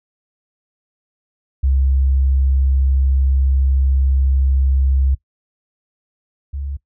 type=tone pair in turn; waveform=sine; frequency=66.9 / 69.76 Hz; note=C2 / C#2; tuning=+39 / +12 cents; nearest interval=minor second; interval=73 cents; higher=second; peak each=-12 / -22 dBFS; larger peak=first; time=1.63-5.15 / 6.53-6.77 s; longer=first; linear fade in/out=10 ms; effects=noise-tail reverb RT60 0.1 s tail -20 dB re dry